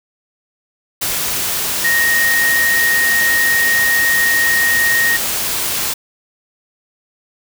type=tone in noise; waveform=sine; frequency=1864.7 Hz; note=A#6; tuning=in tune; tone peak=-12 dBFS; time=1.84-5.17 s; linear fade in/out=10 ms; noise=white; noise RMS=-19 dBFS; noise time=1.01-5.94 s; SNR=+4 dB; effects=none